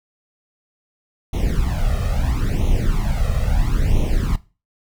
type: noise with flanger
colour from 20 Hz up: brown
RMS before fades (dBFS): -18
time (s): 1.33-4.36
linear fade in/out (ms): 5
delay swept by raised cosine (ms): 0.31 to 1.61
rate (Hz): 0.75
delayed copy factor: +0.9
effects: noise-tail reverb RT60 0.3 s tail -18 dB re dry